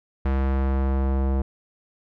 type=tone with low-pass filter sweep; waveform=square; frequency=66.9 Hz; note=C2; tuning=39 cents sharp; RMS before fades=-22 dBFS; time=0.25-1.42 s; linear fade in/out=5 ms; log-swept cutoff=1800 to 780 Hz; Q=0.85; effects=none